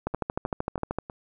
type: two click trains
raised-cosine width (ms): 1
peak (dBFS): -13 / -23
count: 13 / 4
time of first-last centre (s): 0.07-0.986 / 0.14-1.098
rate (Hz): 13.1 / 3.13
effects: none